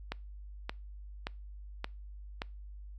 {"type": "click train", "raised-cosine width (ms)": 0.3, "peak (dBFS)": -19, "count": 5, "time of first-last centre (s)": [0.12, 2.419], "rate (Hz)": 1.74, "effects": ["noise-tail reverb RT60 0.3 s tail -25 dB re dry", "added 50 Hz sine -44 dBFS peak until 2.98 s"]}